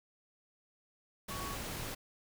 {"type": "tone in noise", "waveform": "sine", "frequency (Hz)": 1118, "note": "C#6", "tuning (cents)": 14, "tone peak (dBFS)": -43, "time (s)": [1.3, 1.55], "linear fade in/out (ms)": 10, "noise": "pink", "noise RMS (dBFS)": -41, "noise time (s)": [1.28, 1.95], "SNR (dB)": -5, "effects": []}